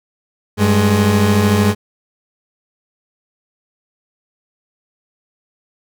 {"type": "tone pair together", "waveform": "30% pulse", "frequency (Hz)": [98.12, 209.6], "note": ["G2", "G#3"], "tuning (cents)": [2, 16], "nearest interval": "octave + minor second", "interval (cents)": 1314, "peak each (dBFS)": [-11, -11], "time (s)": [0.57, 1.75], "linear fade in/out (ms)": 50, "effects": []}